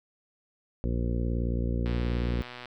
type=harmonic tone; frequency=58.7 Hz; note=A#1; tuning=13 cents sharp; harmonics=1 / 2 / 3 / 4 / 5 / 6 / 7 / 8 / 9; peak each=-28 / -32 / -37 / -35 / -41 / -40 / -46 / -42 / -44 dBFS; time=0.84-2.42 s; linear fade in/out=0 ms
type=click train; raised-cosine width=0.3 ms; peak=-25 dBFS; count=99; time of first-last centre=1.86-2.657 s; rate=123 Hz
effects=none